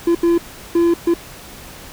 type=tone bursts at uneven times; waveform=triangle; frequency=340.5 Hz; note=F4; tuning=44 cents flat; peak=-9 dBFS; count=4; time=0.07-0.15 / 0.23-0.38 / 0.75-0.94 / 1.07-1.14 s; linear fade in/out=5 ms; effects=pink hiss -37 dBFS RMS until 1.92 s